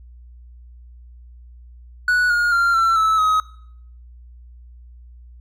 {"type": "tone with pitch steps", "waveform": "triangle", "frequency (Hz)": [1473, 1429.4, 1387.1, 1346.1, 1306.2, 1267.6], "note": ["F#6", "F6", "F6", "E6", "E6", "D#6"], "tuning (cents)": [-8, 40, -12, 36, -16, 32], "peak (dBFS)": -12, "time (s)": [2.08, 3.4], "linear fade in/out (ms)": 2, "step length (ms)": 220, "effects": ["noise-tail reverb RT60 0.7 s tail -20 dB re dry", "added 60 Hz sine -40 dBFS peak until 5.4 s"]}